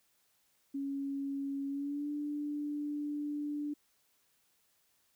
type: tone with pitch glide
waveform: sine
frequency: 277.2 to 293.7 Hz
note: C#4 to D4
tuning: 0 to 0 cents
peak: -34 dBFS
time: 0.74-3.74 s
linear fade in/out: 10 ms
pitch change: +100 cents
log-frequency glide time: 1.68-2.1 s
effects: white hiss -73 dBFS RMS until 5.15 s